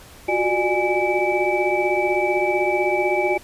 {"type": "tone cluster", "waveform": "sine", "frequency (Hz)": [357.1, 372.9, 600, 827, 2306], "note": ["F4", "F#4", "D5", "G#5", "D7"], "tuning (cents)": [39, 14, 37, -8, -32], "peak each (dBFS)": -24, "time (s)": [0.28, 3.38], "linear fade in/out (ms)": 10, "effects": ["pink hiss -45 dBFS RMS until 3.43 s", "resampled to 32000 Hz"]}